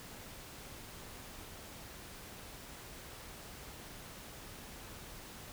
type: silence
effects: pink hiss -50 dBFS RMS until 5.52 s